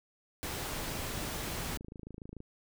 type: noise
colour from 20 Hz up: pink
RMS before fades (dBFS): -38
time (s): 0.43-1.77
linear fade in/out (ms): 0
type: click train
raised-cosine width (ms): 3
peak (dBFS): -32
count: 42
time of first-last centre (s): 0.88-2.404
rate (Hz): 26.9
effects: none